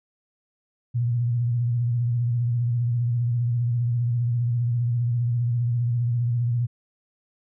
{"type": "tone with vibrato", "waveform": "sine", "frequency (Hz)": 119.7, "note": "A#2", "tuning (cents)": 46, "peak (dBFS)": -20, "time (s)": [0.94, 6.67], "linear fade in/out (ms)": 20, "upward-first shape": "sine", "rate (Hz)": 15, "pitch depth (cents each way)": 52, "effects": []}